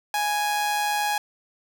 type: tone with amplitude modulation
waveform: sawtooth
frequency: 830.6 Hz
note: G#5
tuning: in tune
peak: -17 dBFS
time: 0.14-1.18 s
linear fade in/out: 2 ms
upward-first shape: sine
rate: 154 Hz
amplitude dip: 35%
effects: none